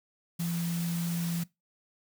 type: tone in noise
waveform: sine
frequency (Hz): 170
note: F3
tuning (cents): -46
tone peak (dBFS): -29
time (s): 0.39-1.44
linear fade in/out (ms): 10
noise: white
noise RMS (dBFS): -41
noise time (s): 0.39-1.44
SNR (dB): +9
effects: noise-tail reverb RT60 0.2 s tail -21 dB re dry